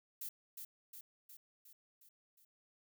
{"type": "noise with echo", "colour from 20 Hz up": "violet", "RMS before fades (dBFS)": -44, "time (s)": [0.21, 0.29], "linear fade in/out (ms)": 5, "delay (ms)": 360, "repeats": 6, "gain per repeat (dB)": -4, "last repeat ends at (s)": 2.45, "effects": []}